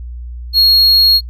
triangle tone, 4298 Hz, C8, 46 cents sharp, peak -5 dBFS, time 0.53-1.21 s, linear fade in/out 50 ms, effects noise-tail reverb RT60 0.1 s tail -24 dB re dry + added 60 Hz sine -24 dBFS peak until 1.29 s

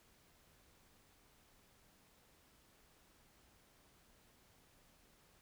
silence, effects pink hiss -69 dBFS RMS until 5.41 s

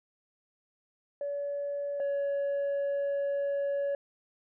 sine tone pair in turn, 570 / 562.8 Hz, C#5 / C#5, +48 / +26 cents, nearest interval unison, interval 22 cents, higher first, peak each -30 / -25 dBFS, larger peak second, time 1.21-2 / 2-3.95 s, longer second, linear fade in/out 2 ms, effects tanh soft clip ceiling -27 dBFS

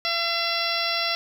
harmonic tone, 678 Hz, E5, 49 cents sharp, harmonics 1 / 2 / 3 / 4 / 5 / 6 / 7 / 8, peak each -31 / -31 / -31 / -31 / -31 / -31 / -31 / -31 dBFS, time 0.05-1.15 s, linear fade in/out 0 ms, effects 8-bit

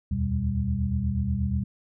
sine tone cluster, 75.5 / 83.8 / 122.2 / 197.1 Hz, D2 / E2 / B2 / G3, +48 / +29 / -18 / +10 cents, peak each -29 dBFS, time 0.11-1.64 s, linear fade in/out 5 ms, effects none

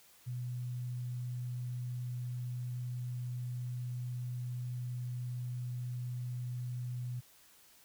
sine tone, 123.47 Hz, B2, in tune, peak -36 dBFS, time 0.26-7.21 s, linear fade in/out 20 ms, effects white hiss -62 dBFS RMS until 7.84 s

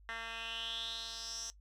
10% pulse tone with band-pass filter sweep, 227.8 Hz, A#3, 40 cents flat, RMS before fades -42 dBFS, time 0.09-1.5 s, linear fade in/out 0 ms, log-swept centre 2000 to 6100 Hz, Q 5.6, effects noise-tail reverb RT60 0.1 s tail -17 dB re dry + added 50 Hz sine -57 dBFS peak until 1.6 s

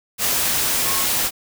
sine tone in noise, 1086 Hz, C#6, 36 cents flat, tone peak -29 dBFS, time 0.84-1.07 s, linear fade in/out 50 ms, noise white, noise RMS -20 dBFS, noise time 0.18-1.31 s, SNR -12 dB, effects none

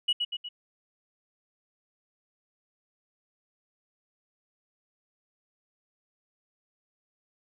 sine tone with echo, 2925 Hz, F#7, 21 cents flat, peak -20 dBFS, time 0.08-0.13 s, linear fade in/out 10 ms, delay 120 ms, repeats 3, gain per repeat -5 dB, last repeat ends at 0.49 s, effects tanh soft clip ceiling -18 dBFS

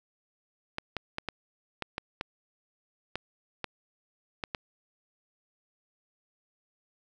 clicks, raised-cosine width 0.3 ms, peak -16 dBFS, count 11, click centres 0.784 / 0.967 / 1.184 / 1.287 / 1.823 / 1.981 / 2.211 / 3.156 / 3.643 / 4.438 / 4.548 s, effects none

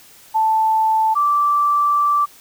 sine tone pair in turn, 880 / 1167.2 Hz, A5 / D6, 0 / -11 cents, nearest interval perfect fourth, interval 489 cents, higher second, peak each -13 dBFS, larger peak neither, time 0.34-1.15 / 1.15-2.26 s, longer second, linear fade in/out 20 ms, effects white hiss -46 dBFS RMS until 2.4 s

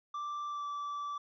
triangle tone with pitch glide, 1174.7 to 1160.5 Hz, D6 to D6, 0 to -21 cents, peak -34 dBFS, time 0.14-1.18 s, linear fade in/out 5 ms, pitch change -21 cents, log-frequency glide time 0.48-0.65 s, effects resampled to 16000 Hz

